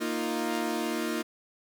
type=chord; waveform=sawtooth; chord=Bb suspended fourth; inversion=none; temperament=equal; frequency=233.1 / 311.1 / 349.2 Hz; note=Bb3 / Eb4 / F4; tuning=0 / 0 / 0 cents; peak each=-29 dBFS; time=0-1.23 s; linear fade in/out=20 ms; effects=none